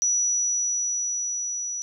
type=tone with level ramp; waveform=sine; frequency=5880 Hz; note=F#8; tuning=12 cents flat; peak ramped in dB=-19 to -28 dBFS; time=0.02-1.82 s; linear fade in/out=0 ms; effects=none